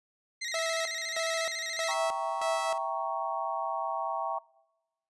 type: tone with vibrato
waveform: 20% pulse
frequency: 1981 Hz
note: B6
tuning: 5 cents sharp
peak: -28 dBFS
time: 0.41-1.94 s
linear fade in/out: 10 ms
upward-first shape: square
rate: 14 Hz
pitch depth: 80 cents each way
type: tone with tremolo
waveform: sawtooth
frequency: 655 Hz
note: E5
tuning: 11 cents flat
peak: -26 dBFS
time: 0.54-2.78 s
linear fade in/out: 2 ms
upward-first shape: square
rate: 1.6 Hz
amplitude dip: 80%
type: chord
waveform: sine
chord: E diminished seventh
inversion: none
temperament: equal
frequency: 659.3 / 784 / 932.3 / 1108.7 Hz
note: E5 / G5 / Bb5 / Db6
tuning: 0 / 0 / 0 / 0 cents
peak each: -35 dBFS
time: 1.88-4.39 s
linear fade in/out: 10 ms
effects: noise-tail reverb RT60 1.0 s tail -24 dB re dry + resampled to 24000 Hz